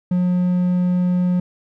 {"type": "tone", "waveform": "triangle", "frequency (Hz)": 179.6, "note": "F3", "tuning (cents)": 49, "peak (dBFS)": -13, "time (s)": [0.11, 1.4], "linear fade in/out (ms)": 5, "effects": []}